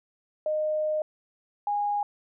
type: tone pair in turn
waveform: sine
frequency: 615 / 821.9 Hz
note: D#5 / G#5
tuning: -20 / -18 cents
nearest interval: perfect fourth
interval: 502 cents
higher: second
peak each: -24 dBFS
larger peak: neither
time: 0.46-1.02 / 1.67-2.03 s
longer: first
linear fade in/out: 2 ms
effects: none